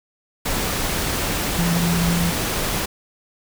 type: tone in noise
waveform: sine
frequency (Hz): 170.8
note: F3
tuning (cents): -38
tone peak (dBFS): -18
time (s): 1.58-2.31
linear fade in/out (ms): 10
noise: pink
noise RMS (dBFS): -23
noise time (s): 0.45-2.86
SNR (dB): +2
effects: none